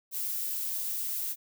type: noise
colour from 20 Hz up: violet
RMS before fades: -33 dBFS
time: 0.11-1.36 s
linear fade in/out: 50 ms
effects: none